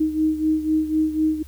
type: beating tone pair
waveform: sine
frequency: 311.1 / 315.1 Hz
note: D#4 / D#4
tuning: 0 / +22 cents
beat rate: 4 Hz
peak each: -19 / -24 dBFS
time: 0-1.43 s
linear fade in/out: 10 ms
effects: added 72 Hz sine -39 dBFS peak until 1.47 s + white hiss -53 dBFS RMS until 1.47 s

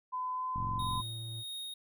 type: tone with pitch glide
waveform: sine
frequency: 1012 to 1020.8 Hz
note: B5 to C6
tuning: +42 to -43 cents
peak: -33 dBFS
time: 0.12-1.02 s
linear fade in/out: 20 ms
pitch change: +15 cents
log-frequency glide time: 0.33-0.45 s
type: tone with vibrato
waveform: triangle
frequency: 113.5 Hz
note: A#2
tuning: 46 cents flat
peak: -38 dBFS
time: 0.56-1.44 s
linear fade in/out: 50 ms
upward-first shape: sine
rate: 17 Hz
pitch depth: 9 cents each way
type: click train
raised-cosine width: 5 ms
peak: -29 dBFS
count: 21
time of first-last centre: 0.56-1 s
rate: 45.5 Hz
type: tone with tremolo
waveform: square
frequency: 3729 Hz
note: A#7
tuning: in tune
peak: -39 dBFS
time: 0.79-1.74 s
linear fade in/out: 5 ms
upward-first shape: sine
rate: 1.6 Hz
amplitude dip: 45%
effects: none

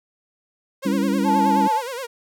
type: tone with vibrato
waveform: sawtooth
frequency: 507 Hz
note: B4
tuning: 45 cents sharp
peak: -24 dBFS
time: 0.82-2.07 s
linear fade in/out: 20 ms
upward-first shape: sine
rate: 9.5 Hz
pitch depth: 140 cents each way
type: chord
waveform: sine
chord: C# diminished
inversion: second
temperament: just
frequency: 199.57 / 277.2 / 332.6 Hz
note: G3 / C#4 / E4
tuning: +31 / 0 / +16 cents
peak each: -21 / -22 / -26 dBFS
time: 0.85-1.68 s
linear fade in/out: 10 ms
type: tone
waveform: sine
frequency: 872 Hz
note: A5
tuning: 16 cents flat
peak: -17 dBFS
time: 1.24-1.82 s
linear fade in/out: 50 ms
effects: none

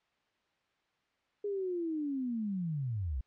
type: linear sweep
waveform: sine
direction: down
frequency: 415.3 to 57.2 Hz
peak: -32 dBFS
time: 1.44-3.21 s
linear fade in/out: 5 ms
effects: white hiss -75 dBFS RMS until 3.26 s + low-pass 3000 Hz 12 dB/octave

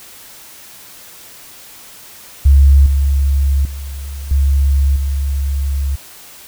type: tone with level steps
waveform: sine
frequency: 69.3 Hz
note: C#2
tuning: in tune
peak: -4 / -10 / -23 / -9 / -14 dBFS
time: 2.45-5.96 s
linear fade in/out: 10 ms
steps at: 2.86 / 3.65 / 4.31 / 4.96 s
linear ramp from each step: 2 ms
effects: white hiss -38 dBFS RMS until 6.47 s

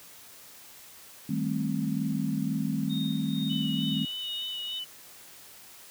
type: chord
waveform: sine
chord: A half-diminished seventh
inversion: second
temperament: just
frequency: 158.4 / 198 / 220 / 264 Hz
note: Eb3 / G3 / A3 / C4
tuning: +31 / +18 / 0 / +16 cents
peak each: -32 dBFS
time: 1.29-4.05 s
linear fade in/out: 5 ms
type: tone with tremolo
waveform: sine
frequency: 3702 Hz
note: A#7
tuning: 13 cents flat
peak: -35 dBFS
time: 2.89-4.8 s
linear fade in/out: 20 ms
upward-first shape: sine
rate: 2.2 Hz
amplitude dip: 65%
type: tone with vibrato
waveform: sine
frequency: 2960 Hz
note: F#7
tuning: in tune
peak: -33 dBFS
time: 3.49-4.85 s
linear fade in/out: 20 ms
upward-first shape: sine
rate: 3.3 Hz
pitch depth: 26 cents each way
effects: white hiss -50 dBFS RMS until 5.9 s + high-pass 60 Hz 12 dB/octave

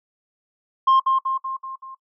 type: tone with echo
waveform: sine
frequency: 1061 Hz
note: C6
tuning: 24 cents sharp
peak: -10 dBFS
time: 0.87-1 s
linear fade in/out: 10 ms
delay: 190 ms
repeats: 5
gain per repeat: -5 dB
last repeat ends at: 1.95 s
effects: noise-tail reverb RT60 0.1 s tail -19 dB re dry + tanh soft clip ceiling -11 dBFS

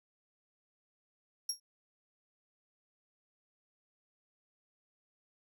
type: tone with exponential decay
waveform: 30% pulse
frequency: 5588 Hz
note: F8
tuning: in tune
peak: -25 dBFS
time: 1.49-1.6 s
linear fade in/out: 5 ms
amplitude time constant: 23 ms
effects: none

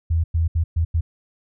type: tone bursts at uneven times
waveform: sine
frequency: 82.2 Hz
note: E2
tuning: 4 cents flat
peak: -16 dBFS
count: 5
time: 0.1-0.24 / 0.34-0.48 / 0.55-0.64 / 0.76-0.85 / 0.94-1.01 s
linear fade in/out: 10 ms
effects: none

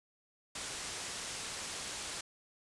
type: low-pass noise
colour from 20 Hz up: white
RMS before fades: -42 dBFS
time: 0.55-2.21 s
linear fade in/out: 5 ms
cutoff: 9000 Hz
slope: 24 dB/octave
effects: resampled to 24000 Hz

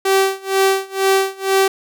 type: tone with tremolo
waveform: sawtooth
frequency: 386.6 Hz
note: G4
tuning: 24 cents flat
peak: -7 dBFS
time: 0.05-1.68 s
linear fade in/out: 5 ms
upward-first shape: sine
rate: 2.1 Hz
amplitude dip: 95%
effects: none

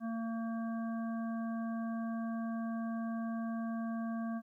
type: harmonic tone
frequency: 227.4 Hz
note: A#3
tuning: 43 cents flat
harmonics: 1 / 3 / 5 / 7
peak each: -35 / -45 / -49 / -52 dBFS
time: 0-4.42 s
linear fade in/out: 50 ms
effects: 13-bit

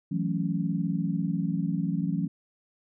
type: chord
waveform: sine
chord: F# minor seventh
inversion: third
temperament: equal with one note detuned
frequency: 164.81 / 185 / 219.2 / 277.2 Hz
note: E3 / F#3 / A3 / C#4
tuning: 0 / 0 / -6 / 0 cents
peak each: -29 / -29 / -35 / -33 dBFS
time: 0.11-2.28 s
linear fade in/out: 10 ms
effects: none

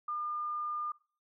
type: tone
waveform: sine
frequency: 1207 Hz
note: D6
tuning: 47 cents sharp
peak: -33 dBFS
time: 0.08-0.92 s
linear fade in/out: 5 ms
effects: noise-tail reverb RT60 0.4 s tail -21 dB re dry

